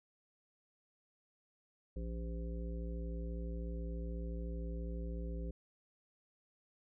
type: harmonic tone with a mistuned harmonic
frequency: 57 Hz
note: A#1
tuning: 38 cents flat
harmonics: 1 / 3 / 5 / 7 / 9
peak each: -39 / -46 / -52 / -52 / -52 dBFS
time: 1.96-5.51 s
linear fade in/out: 5 ms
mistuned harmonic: 1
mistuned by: +39 cents
effects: none